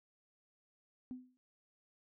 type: tone with exponential decay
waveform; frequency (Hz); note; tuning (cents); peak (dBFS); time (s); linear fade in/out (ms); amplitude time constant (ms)
sine; 253.1; B3; +43; -38; 1.11-1.37; 0; 56
effects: tanh soft clip ceiling -35 dBFS